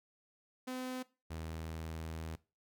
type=tone pair in turn; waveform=sawtooth; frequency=255.4 / 80.45 Hz; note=C4 / E2; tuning=-42 / -42 cents; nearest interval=octave + minor sixth; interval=2000 cents; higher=first; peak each=-35 / -37 dBFS; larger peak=first; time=0.67-1.03 / 1.3-2.36 s; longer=second; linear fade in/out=10 ms; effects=noise-tail reverb RT60 0.3 s tail -20 dB re dry